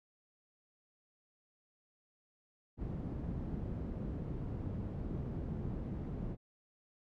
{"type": "low-pass noise", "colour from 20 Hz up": "white", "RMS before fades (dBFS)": -40, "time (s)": [2.77, 6.37], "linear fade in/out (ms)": 50, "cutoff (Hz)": 190, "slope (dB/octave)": 12, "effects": []}